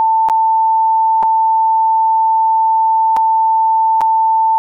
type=tone with dropouts; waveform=sine; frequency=890 Hz; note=A5; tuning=20 cents sharp; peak=-9 dBFS; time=0-4.58 s; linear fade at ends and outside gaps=0 ms; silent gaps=0.287-0.298 / 1.227-1.232 / 3.165-3.169 / 4.008-4.015 s; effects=none